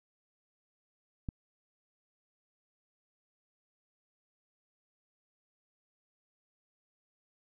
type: click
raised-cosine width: 5 ms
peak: -23 dBFS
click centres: 1.288 s
effects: none